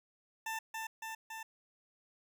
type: tone with echo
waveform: 20% pulse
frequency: 890 Hz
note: A5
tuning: 20 cents sharp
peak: -32 dBFS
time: 0.46-0.59 s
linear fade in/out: 5 ms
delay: 280 ms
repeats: 3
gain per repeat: -2 dB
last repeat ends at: 1.43 s
effects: none